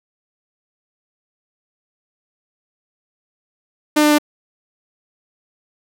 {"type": "tone with pitch steps", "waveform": "sawtooth", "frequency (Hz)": [301.1, 299, 297], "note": ["D4", "D4", "D4"], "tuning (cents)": [43, 31, 20], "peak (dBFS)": -7, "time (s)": [3.96, 4.185], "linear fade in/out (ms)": 10, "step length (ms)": 75, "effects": []}